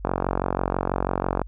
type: click train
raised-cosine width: 1 ms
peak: -8 dBFS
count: 64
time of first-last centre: 0.05-1.417 s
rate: 46.1 Hz
effects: added 49 Hz sine -36 dBFS peak until 1.47 s